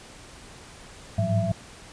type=tone cluster; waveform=sine; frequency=103.8 / 109.3 / 169.7 / 184.8 / 667 Hz; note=G#2 / A2 / F3 / F#3 / E5; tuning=0 / -11 / -49 / -2 / +20 cents; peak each=-27 / -25 / -31 / -29 / -28 dBFS; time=1.18-1.52 s; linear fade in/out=5 ms; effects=pink hiss -46 dBFS RMS until 1.92 s + resampled to 22050 Hz